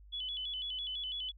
sine tone with vibrato, 3201 Hz, G7, 36 cents sharp, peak -36 dBFS, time 0.12-1.32 s, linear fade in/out 20 ms, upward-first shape square, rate 6 Hz, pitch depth 100 cents each way, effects added 50 Hz sine -53 dBFS peak until 1.37 s

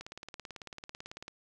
click train, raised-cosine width 0.2 ms, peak -26 dBFS, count 24, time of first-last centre 0.01-1.281 s, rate 18.1 Hz, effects none

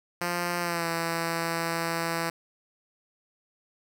5% pulse tone with pitch glide, 174.61 to 166.63 Hz, F3 to E3, 0 to +19 cents, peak -16 dBFS, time 0.21-2.3 s, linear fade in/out 5 ms, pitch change -81 cents, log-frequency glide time 0.6-0.87 s, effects none

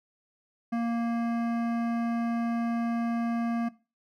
sine tone with hard clipping, 233.1 Hz, A#3, in tune, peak -28 dBFS, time 0.72-3.69 s, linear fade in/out 10 ms, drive 14 dB, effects noise-tail reverb RT60 0.3 s tail -18 dB re dry

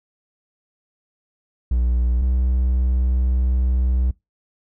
triangle tone pair in turn, 60.5 / 62.91 Hz, B1 / B1, -35 / +33 cents, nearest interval minor second, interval 68 cents, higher second, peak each -14 dBFS, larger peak neither, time 1.71-2.22 / 2.22-4.11 s, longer second, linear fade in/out 5 ms, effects noise-tail reverb RT60 0.2 s tail -23 dB re dry

